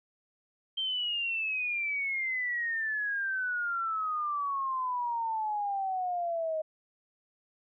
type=exponential sweep; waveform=sine; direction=down; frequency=3151 to 622.3 Hz; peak=-29 dBFS; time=0.77-6.62 s; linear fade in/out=10 ms; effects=none